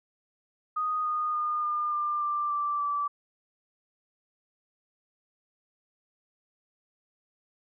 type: tone with pitch steps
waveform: sine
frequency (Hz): 1242 / 1229.9 / 1217.8 / 1205.9 / 1194.2 / 1182.5 / 1170.9 / 1159.5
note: D#6 / D#6 / D#6 / D6 / D6 / D6 / D6 / D6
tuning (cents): -3 / -20 / -38 / +45 / +29 / +12 / -6 / -22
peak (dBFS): -26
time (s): 0.76-3.08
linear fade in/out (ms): 10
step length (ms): 290
effects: none